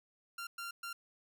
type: tone bursts at uneven times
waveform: sawtooth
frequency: 1384 Hz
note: F6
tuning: 16 cents flat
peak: -37 dBFS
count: 3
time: 0.38-0.47 / 0.58-0.71 / 0.83-0.93 s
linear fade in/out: 5 ms
effects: 13-bit